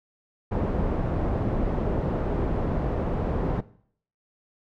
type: low-pass noise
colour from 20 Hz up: pink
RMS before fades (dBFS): -26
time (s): 0.51-3.61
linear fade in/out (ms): 10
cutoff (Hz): 680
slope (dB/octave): 12
effects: noise-tail reverb RT60 0.6 s tail -19 dB re dry